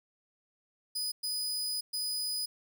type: tone bursts at uneven times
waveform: sawtooth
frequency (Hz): 4978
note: D#8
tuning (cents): 0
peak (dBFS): -29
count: 3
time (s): 0.95-1.12 / 1.23-1.81 / 1.93-2.46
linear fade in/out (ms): 10
effects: none